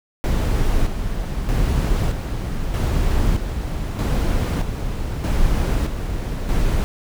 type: noise with tremolo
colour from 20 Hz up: brown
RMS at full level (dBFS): -18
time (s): 0.24-6.84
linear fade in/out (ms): 0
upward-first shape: square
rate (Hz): 0.8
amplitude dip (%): 50
effects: none